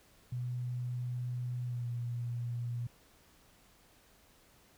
sine tone with pitch glide, 123.47 to 119.82 Hz, B2 to A#2, 0 to +48 cents, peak -34 dBFS, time 0.32-2.87 s, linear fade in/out 5 ms, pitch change -52 cents, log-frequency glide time 1.63-1.88 s, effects pink hiss -64 dBFS RMS until 4.77 s

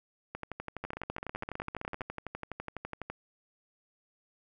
two click trains, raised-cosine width 0.5 ms, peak -22 / -22 dBFS, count 34 / 19, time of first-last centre 0.35-3.1 / 0.84-2.009 s, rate 12 / 15.4 Hz, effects none

